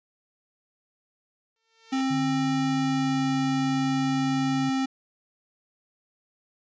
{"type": "tone with exponential growth", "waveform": "5% pulse", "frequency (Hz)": 451, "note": "A4", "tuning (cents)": 43, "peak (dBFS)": -28, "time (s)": [1.56, 2.01], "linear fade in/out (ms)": 1, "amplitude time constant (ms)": 96}
{"type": "tone", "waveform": "square", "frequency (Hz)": 265.3, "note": "C4", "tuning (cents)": 24, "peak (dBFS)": -24, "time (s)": [1.92, 4.86], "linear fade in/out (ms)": 10}
{"type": "tone with pitch glide", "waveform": "sine", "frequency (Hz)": [148.8, 143.73], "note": ["D3", "D3"], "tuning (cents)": [23, -37], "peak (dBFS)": -30, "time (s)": [2.1, 4.7], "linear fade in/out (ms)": 10, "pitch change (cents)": -60, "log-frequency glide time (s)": [2.81, 3.29]}
{"effects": ["resampled to 16000 Hz"]}